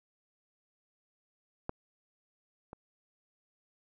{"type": "clicks", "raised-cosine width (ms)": 1, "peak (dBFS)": [-20, -30], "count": 2, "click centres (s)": [1.694, 2.731], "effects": []}